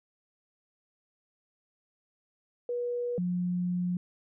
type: tone pair in turn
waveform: sine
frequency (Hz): 484.4 / 178.43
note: B4 / F3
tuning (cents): -34 / +37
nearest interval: octave + perfect fourth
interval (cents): 1729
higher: first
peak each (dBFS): -29 / -27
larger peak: second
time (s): 2.69-3.18 / 3.18-3.97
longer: second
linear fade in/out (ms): 2
effects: none